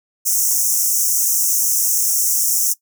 pink high-pass noise, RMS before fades -17 dBFS, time 0.25-2.74 s, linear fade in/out 20 ms, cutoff 5600 Hz, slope 96 dB/octave, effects noise-tail reverb RT60 0.1 s tail -19 dB re dry

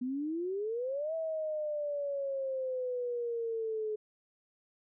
sine exponential two-way sweep, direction up then down, 244.7 to 653 to 425.1 Hz, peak -32 dBFS, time 0.01-3.96 s, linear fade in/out 10 ms, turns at 1.14 s, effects none

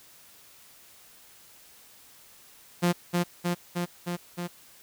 sawtooth tone with echo, 175 Hz, F3, 4 cents sharp, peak -17 dBFS, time 2.82-2.93 s, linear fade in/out 20 ms, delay 310 ms, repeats 5, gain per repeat -2 dB, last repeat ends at 4.48 s, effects white hiss -54 dBFS RMS until 4.82 s

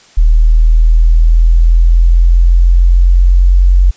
sine linear sweep, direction up, 39.13 to 45.59 Hz, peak -3 dBFS, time 0.17-3.91 s, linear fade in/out 10 ms, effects white hiss -43 dBFS RMS until 3.96 s + resampled to 16000 Hz

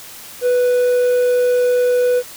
triangle tone, 493.9 Hz, B4, in tune, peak -10 dBFS, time 0.41-2.23 s, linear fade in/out 50 ms, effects white hiss -36 dBFS RMS until 2.36 s

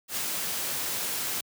white noise with ADSR envelope, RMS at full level -29 dBFS, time 0.08-1.41 s, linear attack 92 ms, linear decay 4 ms, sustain -2 dB, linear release 7 ms, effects high-pass 100 Hz 12 dB/octave

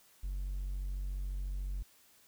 triangle tone, 47 Hz, F#1, 28 cents sharp, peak -32 dBFS, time 0.23-1.83 s, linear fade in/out 10 ms, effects tanh soft clip ceiling -28 dBFS + white hiss -64 dBFS RMS until 2.27 s

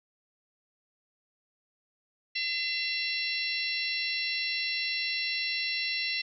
harmonic tone with a mistuned harmonic, 678 Hz, E5, 49 cents sharp, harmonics 3 / 4 / 5 / 6 / 7 / 8, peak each -35 / -33 / -42 / -34 / -41 / -38 dBFS, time 2.35-6.22 s, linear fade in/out 10 ms, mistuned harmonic 7, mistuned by -86 cents, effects none

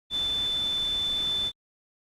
sine tone in noise, 3520 Hz, A7, in tune, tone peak -25 dBFS, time 0.1-1.52 s, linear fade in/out 50 ms, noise pink, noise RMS -41 dBFS, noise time 0.1-1.52 s, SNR +13 dB, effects low-pass 10000 Hz 12 dB/octave + Opus 48 kbps

